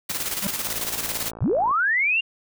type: noise with tremolo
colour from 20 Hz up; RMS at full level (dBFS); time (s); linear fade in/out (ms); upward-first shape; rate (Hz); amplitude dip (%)
white; -26; 0.09-1.31; 10; square; 18; 50
type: tone with exponential growth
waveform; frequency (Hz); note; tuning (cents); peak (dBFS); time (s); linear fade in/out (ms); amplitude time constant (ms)
square; 196; G3; 0; -21; 0.39-0.47; 2; 17
type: click train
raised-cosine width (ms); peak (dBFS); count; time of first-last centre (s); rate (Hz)
1; -24; 59; 0.67-1.711; 55.7
type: linear sweep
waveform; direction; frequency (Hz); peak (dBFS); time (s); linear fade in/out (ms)
sine; up; 54 to 2837; -18; 1.41-2.21; 10
effects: none